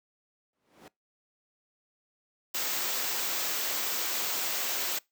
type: noise with exponential growth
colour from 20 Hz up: brown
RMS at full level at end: -35 dBFS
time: 0.53-0.88 s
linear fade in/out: 2 ms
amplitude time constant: 75 ms
type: band-stop noise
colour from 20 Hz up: white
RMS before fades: -31 dBFS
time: 2.54-4.99 s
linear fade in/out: 10 ms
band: 8600 to 12000 Hz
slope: 96 dB/octave
effects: noise-tail reverb RT60 0.2 s tail -24 dB re dry + high-pass 300 Hz 12 dB/octave